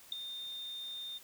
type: tone with ADSR envelope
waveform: sine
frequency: 3635 Hz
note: A#7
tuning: 44 cents flat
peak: -28 dBFS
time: 0.12-1.19 s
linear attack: 4 ms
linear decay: 4 ms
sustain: -12 dB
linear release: 21 ms
effects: white hiss -57 dBFS RMS until 1.23 s